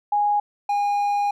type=tone pair in turn; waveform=sine / triangle; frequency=826 / 816 Hz; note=G#5 / G#5; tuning=-10 / -31 cents; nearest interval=unison; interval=21 cents; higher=first; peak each=-17 dBFS; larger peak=neither; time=0.12-0.4 / 0.69-1.31 s; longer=second; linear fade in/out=5 ms; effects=none